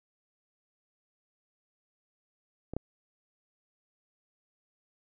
clicks, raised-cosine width 2 ms, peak -24 / -18 dBFS, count 2, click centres 2.736 / 2.766 s, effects none

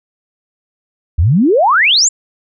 sine exponential sweep, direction up, 70.3 to 7720 Hz, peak -7 dBFS, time 1.18-2.09 s, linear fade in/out 10 ms, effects none

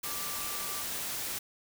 sine tone in noise, 1174.7 Hz, D6, in tune, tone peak -44 dBFS, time 0.04-0.83 s, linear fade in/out 10 ms, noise white, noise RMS -36 dBFS, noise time 0.03-1.39 s, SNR -11 dB, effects none

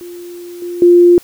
sine tone with level steps, 350 Hz, F4, 4 cents sharp, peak -27 / -20 / -3 dBFS, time 0.01-1.18 s, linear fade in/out 0 ms, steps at 0.62 / 0.82 s, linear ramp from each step 2 ms, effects white hiss -42 dBFS RMS until 1.23 s

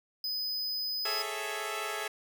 square tone, 5010 Hz, D#8, 11 cents sharp, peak -32 dBFS, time 0.24-1.22 s, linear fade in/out 2 ms
10% pulse chord, A major seventh, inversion third, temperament equal, 415.3 / 440 / 554.4 / 659.3 Hz, G#4 / A4 / C#5 / E5, 0 / 0 / 0 / 0 cents, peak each -30 / -31 / -35 / -30 dBFS, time 1.05-2.08 s, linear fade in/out 5 ms
effects none

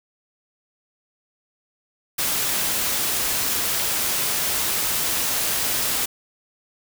white noise, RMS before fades -23 dBFS, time 2.18-6.06 s, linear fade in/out 10 ms, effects none

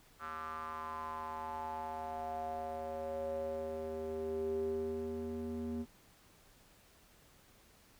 square tone with band-pass filter sweep, 79.1 Hz, D#2, 29 cents sharp, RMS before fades -40 dBFS, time 0.19-5.86 s, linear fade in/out 50 ms, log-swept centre 1300 to 280 Hz, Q 6.2, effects pink hiss -64 dBFS RMS until 7.99 s

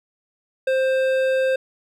triangle tone with hard clipping, 525 Hz, C5, 6 cents sharp, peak -19 dBFS, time 0.67-1.56 s, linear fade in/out 5 ms, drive 15 dB, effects none

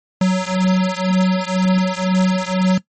square beating tone pair, 185 / 187 Hz, F#3 / F#3, 0 / +19 cents, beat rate 2 Hz, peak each -17 / -18 dBFS, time 0.21-2.78 s, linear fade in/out 5 ms, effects noise-tail reverb RT60 0.1 s tail -18 dB re dry + MP3 32 kbps

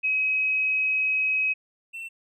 sine / triangle tone pair in turn, 2543 / 2694 Hz, D#7 / E7, +37 / +37 cents, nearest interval minor second, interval 100 cents, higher second, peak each -21 / -32 dBFS, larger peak first, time 0.03-1.54 / 1.93-2.09 s, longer first, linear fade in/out 20 ms, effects none

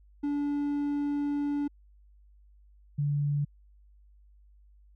triangle / sine tone pair in turn, 288.5 / 144.67 Hz, D4 / D3, -31 / -26 cents, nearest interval octave, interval 1195 cents, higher first, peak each -25 dBFS, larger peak neither, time 0.23-1.68 / 2.98-3.45 s, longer first, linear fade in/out 10 ms, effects added 50 Hz sine -55 dBFS peak until 4.95 s

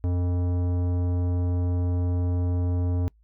sine tone with tanh clipping, 88.7 Hz, F2, 27 cents sharp, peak -24 dBFS, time 0.04-3.08 s, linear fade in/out 0 ms, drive 15 dB, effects noise-tail reverb RT60 0.1 s tail -25 dB re dry + added 54 Hz sine -56 dBFS peak until 3.23 s

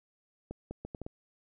accelerating click train, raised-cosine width 2 ms, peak -26 dBFS, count 6, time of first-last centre 0.51-1.065 s, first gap 200 ms, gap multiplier 0.7, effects none

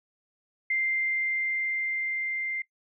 sine tone with level ramp, 2093 Hz, C7, in tune, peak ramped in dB -24 to -29 dBFS, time 0.7-2.62 s, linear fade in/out 5 ms, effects noise-tail reverb RT60 0.1 s tail -19 dB re dry

